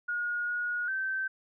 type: tone with pitch steps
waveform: sine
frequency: 1438 / 1447 / 1549 Hz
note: F#6 / F#6 / G6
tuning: -50 / -39 / -21 cents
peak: -29 dBFS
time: 0.08-1.28 s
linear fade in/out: 10 ms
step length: 400 ms
effects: none